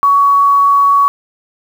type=tone with quantisation; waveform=sine; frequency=1124 Hz; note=C#6; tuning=24 cents sharp; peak=-6 dBFS; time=0.03-1.08 s; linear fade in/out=0 ms; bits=6; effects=none